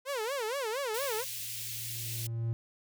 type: tone with vibrato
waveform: sawtooth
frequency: 493.9 Hz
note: B4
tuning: in tune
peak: -28 dBFS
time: 0.05-1.25 s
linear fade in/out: 50 ms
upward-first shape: sine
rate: 4.3 Hz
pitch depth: 250 cents each way
type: tone with exponential growth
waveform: triangle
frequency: 115.2 Hz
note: A#2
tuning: 20 cents flat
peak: -26 dBFS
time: 0.92-2.53 s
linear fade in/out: 0 ms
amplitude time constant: 350 ms
type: high-pass noise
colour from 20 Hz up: white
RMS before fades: -39 dBFS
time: 0.94-2.27 s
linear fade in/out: 5 ms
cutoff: 2300 Hz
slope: 24 dB/octave
effects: none